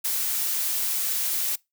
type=noise; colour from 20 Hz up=blue; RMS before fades=-26 dBFS; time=0.04-1.56 s; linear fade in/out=10 ms; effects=noise-tail reverb RT60 0.2 s tail -23 dB re dry